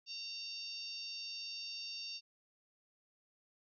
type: harmonic tone with a mistuned harmonic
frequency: 919 Hz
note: A#5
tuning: 25 cents flat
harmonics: 3 / 4 / 5 / 6 / 7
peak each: -49 / -52 / -45 / -48 / -60 dBFS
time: 0.06-2.21 s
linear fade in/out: 50 ms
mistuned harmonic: 7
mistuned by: -43 cents
effects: none